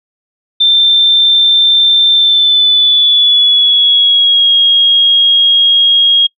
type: tone with pitch glide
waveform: sine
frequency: 3569 to 3273 Hz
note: A7 to G#7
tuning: +24 to -26 cents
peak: -5 dBFS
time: 0.6-6.27 s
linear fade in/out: 10 ms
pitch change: -150 cents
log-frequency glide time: 2.12-4.53 s
effects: noise-tail reverb RT60 0.1 s tail -26 dB re dry